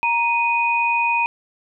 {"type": "tone pair together", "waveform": "sine", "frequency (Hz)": [937, 2485], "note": ["A#5", "D#7"], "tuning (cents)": [9, -3], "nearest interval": "octave + perfect fourth", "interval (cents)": 1688, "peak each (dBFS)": -19, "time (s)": [0.03, 1.26], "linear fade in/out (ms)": 0, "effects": []}